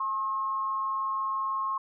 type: tone with amplitude modulation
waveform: sine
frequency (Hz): 1074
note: C6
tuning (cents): +45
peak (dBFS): -25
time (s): 0-1.78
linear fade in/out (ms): 5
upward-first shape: sine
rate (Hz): 206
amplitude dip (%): 45
effects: none